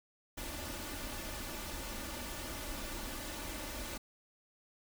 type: noise with comb filter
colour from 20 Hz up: pink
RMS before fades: -42 dBFS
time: 0.37-3.98 s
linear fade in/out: 10 ms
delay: 3.4 ms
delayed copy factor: +0.6
effects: none